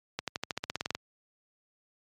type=accelerating click train; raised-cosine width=0.2 ms; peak=-14 dBFS; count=13; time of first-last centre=0.19-0.95 s; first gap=87 ms; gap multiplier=0.94; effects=high-pass 80 Hz 12 dB/octave + MP3 96 kbps